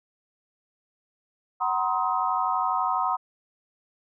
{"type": "tone cluster", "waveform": "sine", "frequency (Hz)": [748, 952, 1044, 1263], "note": ["F#5", "A#5", "C6", "D#6"], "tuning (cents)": [19, 36, -4, 26], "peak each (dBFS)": -28, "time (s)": [1.6, 3.17], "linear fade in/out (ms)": 20, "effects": []}